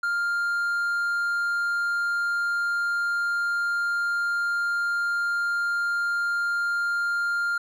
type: tone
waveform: triangle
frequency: 1400 Hz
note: F6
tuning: 4 cents sharp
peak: -21 dBFS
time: 0.03-7.58 s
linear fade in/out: 5 ms
effects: none